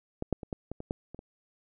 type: clicks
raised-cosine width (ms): 2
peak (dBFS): -19 / -13 / -26 / -20 / -23 / -26 / -17 / -29 / -30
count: 9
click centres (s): 0.224 / 0.327 / 0.432 / 0.528 / 0.716 / 0.804 / 0.909 / 1.146 / 1.191
effects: none